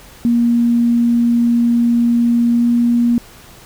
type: tone with pitch glide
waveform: sine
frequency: 236.4 to 237.9 Hz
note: A#3 to A#3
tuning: +24 to +35 cents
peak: -10 dBFS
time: 0.25-3.18 s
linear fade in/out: 0 ms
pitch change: +11 cents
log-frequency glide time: 2.57-2.63 s
effects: pink hiss -41 dBFS RMS until 3.65 s

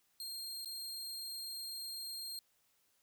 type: tone with dropouts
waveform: sawtooth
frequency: 4208 Hz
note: C8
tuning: 9 cents sharp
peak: -39 dBFS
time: 0.2-2.39 s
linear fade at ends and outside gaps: 1 ms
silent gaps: 0.647-0.657 s
effects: white hiss -75 dBFS RMS until 3.02 s

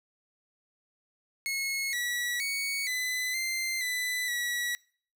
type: tone with pitch steps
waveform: sawtooth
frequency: 2177 / 1939 / 2231 / 2009 / 2085 / 1995 / 1935 Hz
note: C#7 / B6 / C#7 / B6 / C7 / B6 / B6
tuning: -32 / -32 / +11 / +29 / -7 / +17 / -36 cents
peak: -26 dBFS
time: 1.46-4.75 s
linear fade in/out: 0 ms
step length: 470 ms
effects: noise-tail reverb RT60 0.5 s tail -24 dB re dry

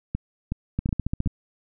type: two click trains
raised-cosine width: 5 ms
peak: -13 / -12 dBFS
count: 4 / 8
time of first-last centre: 0.15-1.261 / 0.79-1.273 s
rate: 2.7 / 14.5 Hz
effects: none

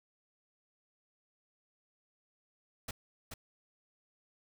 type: noise with echo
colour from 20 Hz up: pink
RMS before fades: -40 dBFS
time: 2.88-2.91 s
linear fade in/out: 5 ms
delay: 430 ms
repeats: 1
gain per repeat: -5 dB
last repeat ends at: 3.34 s
effects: none

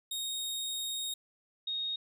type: tone pair in turn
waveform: sawtooth / sine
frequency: 3729 / 3729 Hz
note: A#7 / A#7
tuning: 0 / 0 cents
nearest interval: unison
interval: 0 cents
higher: neither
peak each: -31 / -32 dBFS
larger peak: first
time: 0.11-1.14 / 1.67-1.96 s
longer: first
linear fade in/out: 5 ms
effects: none

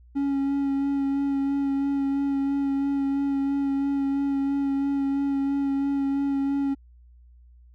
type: tone with vibrato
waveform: triangle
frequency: 277.2 Hz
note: C#4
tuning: in tune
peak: -20 dBFS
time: 0.15-6.75 s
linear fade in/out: 20 ms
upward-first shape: sine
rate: 3 Hz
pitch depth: 17 cents each way
effects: added 60 Hz sine -49 dBFS peak until 7.74 s

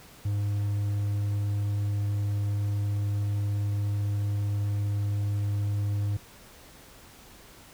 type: tone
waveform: triangle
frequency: 102.2 Hz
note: G#2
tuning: 27 cents flat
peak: -23 dBFS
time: 0.25-6.17 s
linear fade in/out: 5 ms
effects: pink hiss -51 dBFS RMS until 7.73 s

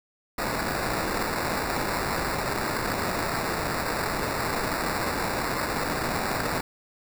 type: noise with sample-and-hold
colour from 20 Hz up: white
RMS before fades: -28 dBFS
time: 0.38-6.61 s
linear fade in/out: 5 ms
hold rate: 3150 Hz
effects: none

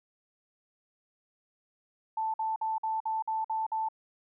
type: tone bursts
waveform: sine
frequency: 882 Hz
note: A5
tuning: 4 cents sharp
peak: -28 dBFS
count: 8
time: 2.17-3.887 s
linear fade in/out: 5 ms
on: 170 ms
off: 51 ms
effects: none

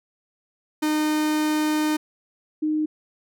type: tone pair in turn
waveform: 45% pulse / sine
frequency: 306 / 307.4 Hz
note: D#4 / D#4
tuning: -29 / -21 cents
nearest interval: unison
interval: 8 cents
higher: second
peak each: -20 dBFS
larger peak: neither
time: 0.82-1.97 / 2.62-2.86 s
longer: first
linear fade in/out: 10 ms
effects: none

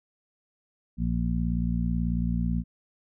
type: harmonic tone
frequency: 58.27 Hz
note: A#1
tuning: in tune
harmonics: 1 / 2 / 3 / 4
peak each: -28 / -33 / -28 / -31 dBFS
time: 0.97-2.64 s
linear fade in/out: 50 ms
effects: none

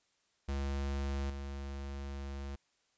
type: tone with level steps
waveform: square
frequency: 69.3 Hz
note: C#2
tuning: in tune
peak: -34 / -40 dBFS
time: 0.48-2.56 s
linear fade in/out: 10 ms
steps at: 1.3 s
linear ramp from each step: 2 ms
effects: white hiss -75 dBFS RMS until 2.97 s + resampled to 16000 Hz

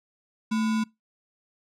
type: tone with sample-and-hold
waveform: sine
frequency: 220 Hz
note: A3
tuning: in tune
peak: -22 dBFS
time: 0.51-0.84 s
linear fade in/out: 10 ms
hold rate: 1225 Hz
effects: noise-tail reverb RT60 0.2 s tail -24 dB re dry + low-pass 7000 Hz 12 dB/octave

